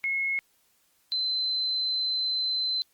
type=tone pair in turn; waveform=sine; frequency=2173 / 4064 Hz; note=C#7 / B7; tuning=-35 / +49 cents; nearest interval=major seventh; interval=1084 cents; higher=second; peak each=-25 / -25 dBFS; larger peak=neither; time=0.04-0.39 / 1.12-2.82 s; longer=second; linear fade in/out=0 ms; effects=white hiss -67 dBFS RMS until 2.93 s + Opus 48 kbps